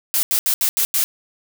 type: noise bursts at uneven times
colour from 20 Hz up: blue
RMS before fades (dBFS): -18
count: 6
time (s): 0.14-0.23 / 0.31-0.39 / 0.46-0.54 / 0.61-0.69 / 0.77-0.85 / 0.94-1.04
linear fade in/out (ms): 0
effects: none